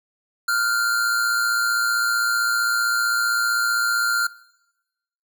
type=tone pair together; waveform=square; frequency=1396.9 / 1512.4 Hz; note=F6 / F#6; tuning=0 / +38 cents; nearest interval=minor second; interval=138 cents; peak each=-20 / -29 dBFS; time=0.48-4.27 s; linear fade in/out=5 ms; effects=noise-tail reverb RT60 1.0 s tail -21 dB re dry